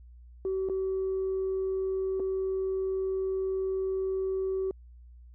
sine tone with dropouts, 380.9 Hz, G4, 50 cents flat, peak -26 dBFS, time 0.45-4.71 s, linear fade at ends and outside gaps 1 ms, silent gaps 0.688-0.697 / 2.197-2.201 s, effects tanh soft clip ceiling -24 dBFS + added 60 Hz sine -48 dBFS peak until 5.34 s

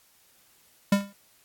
square tone with exponential decay, 200 Hz, G3, 35 cents sharp, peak -16 dBFS, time 0.92-1.13 s, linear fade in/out 5 ms, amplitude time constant 45 ms, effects white hiss -61 dBFS RMS until 1.44 s + AAC 64 kbps

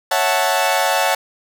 sawtooth chord, F# minor seventh, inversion second, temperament equal, 554.4 / 659.3 / 740 / 880 Hz, C#5 / E5 / F#5 / A5, 0 / 0 / 0 / 0 cents, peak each -18 / -18 / -16 / -16 dBFS, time 0.11-1.15 s, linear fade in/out 5 ms, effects none

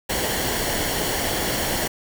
pink noise with comb filter, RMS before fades -24 dBFS, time 0.09-1.88 s, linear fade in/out 10 ms, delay 0.8 ms, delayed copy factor -0.5, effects none

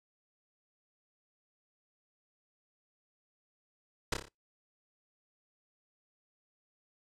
pink noise with echo, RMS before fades -29 dBFS, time 4.12-4.14 s, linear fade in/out 5 ms, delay 29 ms, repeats 5, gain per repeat -5 dB, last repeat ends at 4.285 s, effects noise-tail reverb RT60 0.2 s tail -24 dB re dry + low-pass 8000 Hz 12 dB/octave

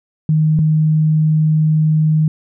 sine tone pair in turn, 155.56 / 155.56 Hz, D#3 / D#3, 0 / 0 cents, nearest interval unison, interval 0 cents, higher neither, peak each -10 dBFS, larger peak neither, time 0.29-0.59 / 0.59-2.28 s, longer second, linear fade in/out 2 ms, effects none

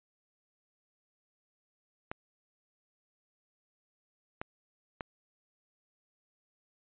clicks, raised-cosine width 0.5 ms, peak -21 dBFS, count 3, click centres 2.115 / 4.415 / 5.008 s, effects resampled to 8000 Hz

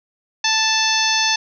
harmonic tone, 880 Hz, A5, in tune, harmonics 1 / 2 / 3 / 4 / 5 / 6 / 7, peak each -23 / -23 / -23 / -23 / -23 / -23 / -23 dBFS, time 0.44-1.36 s, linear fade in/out 5 ms, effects none

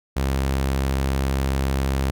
sawtooth tone, 67.3 Hz, C2, 49 cents sharp, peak -16 dBFS, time 0.16-2.11 s, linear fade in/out 10 ms, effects none

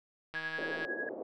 click train, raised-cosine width 0.3 ms, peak -27 dBFS, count 82, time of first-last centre 0.34-0.849 s, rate 159 Hz
sine tone with tremolo, 1661.2 Hz, G#6, in tune, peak -33 dBFS, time 0.35-1.09 s, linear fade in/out 2 ms, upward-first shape sine, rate 11 Hz, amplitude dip 70%
pink band-pass noise, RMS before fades -41 dBFS, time 0.58-1.23 s, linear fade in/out 5 ms, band 330 to 590 Hz, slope 24 dB/octave
effects none

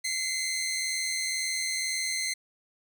15% pulse tone pair together, 2058 / 2140 Hz, C7 / C7, -29 / +38 cents, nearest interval minor second, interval 67 cents, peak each -23 / -29 dBFS, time 0.04-2.34 s, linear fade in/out 10 ms, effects none

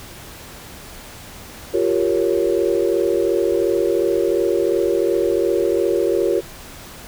sine chord, G half-diminished seventh, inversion third, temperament equal, 349.2 / 392 / 466.2 / 554.4 Hz, F4 / G4 / Bb4 / Db5, 0 / 0 / 0 / 0 cents, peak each -20 / -20 / -21 / -23 dBFS, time 1.73-6.41 s, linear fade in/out 20 ms, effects pink hiss -38 dBFS RMS until 7.07 s

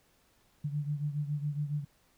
sine beating tone pair, 145.6 / 152.8 Hz, D3 / D#3, -15 / -31 cents, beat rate 7.2 Hz, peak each -32 / -37 dBFS, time 0.64-1.85 s, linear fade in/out 10 ms, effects pink hiss -68 dBFS RMS until 2.17 s

